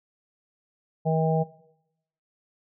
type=harmonic tone; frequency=159.9 Hz; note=D#3; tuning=48 cents sharp; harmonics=1 / 3 / 4 / 5; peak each=-23 / -28 / -29 / -30 dBFS; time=1.05-1.44 s; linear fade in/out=20 ms; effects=noise-tail reverb RT60 0.8 s tail -18 dB re dry